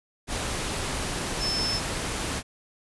sine tone in noise, 5270 Hz, E8, 1 cent flat, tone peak -26 dBFS, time 1.39-1.81 s, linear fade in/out 50 ms, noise pink, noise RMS -30 dBFS, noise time 0.27-2.43 s, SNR +1 dB, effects resampled to 24000 Hz

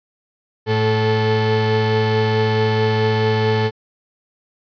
35% pulse tone pair together, 110 / 435.4 Hz, A2 / A4, 0 / -18 cents, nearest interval 2 octaves, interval 2382 cents, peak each -16 dBFS, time 0.66-3.71 s, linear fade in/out 50 ms, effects resampled to 11025 Hz

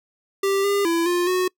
square tone with pitch steps, 392.8 / 402.2 / 335.2 / 352.1 / 366.8 Hz, G4 / G4 / E4 / F4 / F#4, +4 / +44 / +29 / +14 / -15 cents, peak -19 dBFS, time 0.43-1.48 s, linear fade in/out 5 ms, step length 210 ms, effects noise-tail reverb RT60 0.1 s tail -25 dB re dry

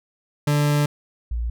40% pulse / sine tone pair in turn, 146.83 / 58.27 Hz, D3 / A#1, 0 / 0 cents, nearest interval octave + major third, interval 1600 cents, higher first, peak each -16 / -22 dBFS, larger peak first, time 0.47-0.86 / 1.31-1.5 s, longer first, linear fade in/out 5 ms, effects none

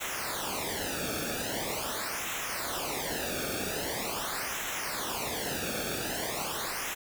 pink noise with flanger, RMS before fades -34 dBFS, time 0-6.95 s, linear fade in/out 20 ms, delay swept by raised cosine 0.21 to 1.01 ms, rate 0.43 Hz, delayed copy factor -0.85, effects none

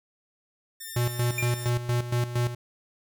5% pulse tone, 1799 Hz, A6, 38 cents sharp, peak -26 dBFS, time 0.8-1.7 s, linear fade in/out 10 ms
square tone with tremolo, 121 Hz, B2, 35 cents flat, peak -23 dBFS, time 0.96-2.55 s, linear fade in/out 5 ms, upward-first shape square, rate 4.3 Hz, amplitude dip 70%
square tone with exponential decay, 2392 Hz, D7, 31 cents sharp, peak -25 dBFS, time 1.38-1.66 s, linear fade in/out 2 ms, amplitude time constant 59 ms
effects none

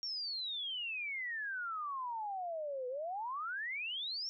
sine exponential two-way sweep, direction down then up, 5600 to 490.8 to 5600 Hz, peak -37 dBFS, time 0.03-4.29 s, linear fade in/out 0 ms, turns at 2.88 s, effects none

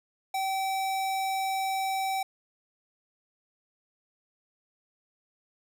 square tone, 770 Hz, G5, 31 cents flat, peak -28 dBFS, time 0.34-2.23 s, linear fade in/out 5 ms, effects none

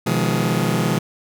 sawtooth chord, F half-diminished seventh, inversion second, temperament just, 125.72 / 157.15 / 174.61 / 209.5 Hz, Cb3 / Eb3 / F3 / Ab3, +31 / +18 / 0 / +15 cents, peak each -19 dBFS, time 0.06-0.99 s, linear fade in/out 10 ms, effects none

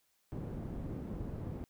white low-pass noise, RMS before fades -41 dBFS, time 0.32-1.64 s, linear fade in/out 0 ms, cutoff 230 Hz, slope 12 dB/octave, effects white hiss -75 dBFS RMS until 1.69 s

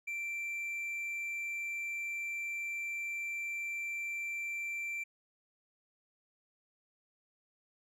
triangle tone, 2349 Hz, D7, in tune, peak -34 dBFS, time 0.07-5.04 s, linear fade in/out 10 ms, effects none

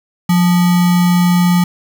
sine tone with sample-and-hold, 177.1 Hz, F3, 24 cents sharp, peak -8 dBFS, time 0.29-1.64 s, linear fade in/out 5 ms, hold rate 1050 Hz, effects none

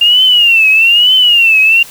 sine tone with vibrato, 2794 Hz, F7, in tune, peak -4 dBFS, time 0.01-1.83 s, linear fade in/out 5 ms, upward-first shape triangle, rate 1.1 Hz, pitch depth 170 cents each way, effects white hiss -33 dBFS RMS until 1.9 s

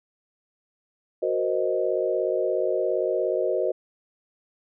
sine chord, C half-diminished seventh, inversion second, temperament equal, 370 / 466.2 / 523.3 / 622.3 Hz, Gb4 / Bb4 / C5 / Eb5, 0 / 0 / 0 / 0 cents, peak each -27 / -28 / -27 / -27 dBFS, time 1.22-3.72 s, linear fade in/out 10 ms, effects none

